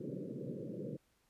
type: band-pass noise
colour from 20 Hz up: pink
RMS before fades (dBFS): -43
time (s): 0-0.97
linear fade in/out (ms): 10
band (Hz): 120 to 550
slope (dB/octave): 96
effects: pink hiss -75 dBFS RMS until 1.29 s + resampled to 32000 Hz